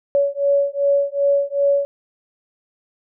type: beating tone pair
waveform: sine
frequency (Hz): 562 / 564.6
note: C#5 / C#5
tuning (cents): +24 / +32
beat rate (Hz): 2.6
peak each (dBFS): -18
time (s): 0.15-1.85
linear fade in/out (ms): 0
effects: none